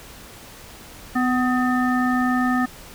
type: harmonic tone with a mistuned harmonic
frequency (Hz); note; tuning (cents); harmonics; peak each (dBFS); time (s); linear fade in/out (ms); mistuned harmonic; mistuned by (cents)
250.7; B3; +26; 1 / 3 / 5 / 7; -19 / -26 / -26 / -27; 1.15-2.66; 10; 7; +39
effects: pink hiss -42 dBFS RMS until 2.94 s